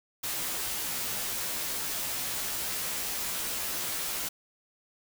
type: noise with comb filter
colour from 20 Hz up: white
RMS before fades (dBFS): -33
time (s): 0.23-4.29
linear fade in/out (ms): 10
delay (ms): 14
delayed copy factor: -0.85
effects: none